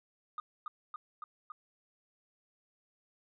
sine tone with echo, 1229 Hz, D#6, 22 cents flat, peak -34 dBFS, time 0.38-0.4 s, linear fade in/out 2 ms, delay 280 ms, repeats 4, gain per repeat -2 dB, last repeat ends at 1.52 s, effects tanh soft clip ceiling -34 dBFS

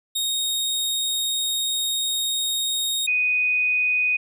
sawtooth / sine tone pair in turn, 3729 / 2489 Hz, A#7 / D#7, 0 / 0 cents, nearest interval perfect fifth, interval 700 cents, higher first, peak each -19 / -18 dBFS, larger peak second, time 0.15-3.07 / 3.07-4.17 s, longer first, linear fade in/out 10 ms, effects none

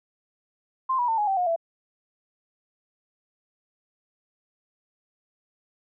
sine tone with pitch steps, 1046.5 / 970.8 / 900.6 / 835.4 / 775 / 718.9 / 666.9 Hz, C6 / B5 / A5 / G#5 / G5 / F5 / E5, 0 / -30 / +40 / +10 / -20 / +50 / +20 cents, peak -21 dBFS, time 0.89-1.562 s, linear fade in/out 10 ms, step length 96 ms, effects none

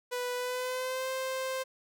sawtooth tone with pitch glide, 493.9 to 523.3 Hz, B4 to C5, 0 to 0 cents, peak -28 dBFS, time 0.11-1.64 s, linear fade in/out 20 ms, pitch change +100 cents, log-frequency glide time 0.35-1.1 s, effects none

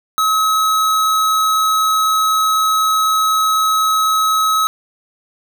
square tone, 1282 Hz, E6, 49 cents flat, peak -13 dBFS, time 0.18-4.67 s, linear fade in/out 0 ms, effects none

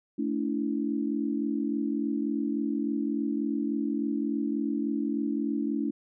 sine chord, A suspended fourth, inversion none, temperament equal with one note detuned, 220 / 286.1 / 329.6 Hz, A3 / D4 / E4, 0 / -45 / 0 cents, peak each -31 / -29 / -33 dBFS, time 0.18-5.91 s, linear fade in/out 10 ms, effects none

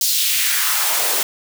white noise with high-pass filter sweep, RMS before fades -18 dBFS, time 0.01-1.23 s, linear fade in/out 2 ms, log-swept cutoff 5000 to 400 Hz, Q 1.7, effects none

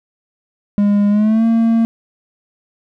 triangle tone with pitch glide, 204.2 to 227.9 Hz, G#3 to A#3, -29 to -39 cents, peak -8 dBFS, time 0.78-1.85 s, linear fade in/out 0 ms, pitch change +190 cents, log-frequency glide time 1.09-1.45 s, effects none

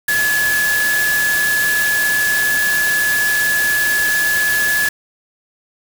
sine tone in noise, 1706 Hz, G#6, 46 cents sharp, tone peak -14 dBFS, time 0.08-4.89 s, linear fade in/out 5 ms, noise white, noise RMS -22 dBFS, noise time 0.08-4.89 s, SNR +5 dB, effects none

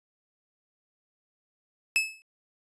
40% pulse tone with exponential decay, 2600 Hz, E7, 24 cents flat, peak -17 dBFS, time 1.96-2.22 s, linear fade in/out 0 ms, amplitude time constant 56 ms, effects resampled to 22050 Hz

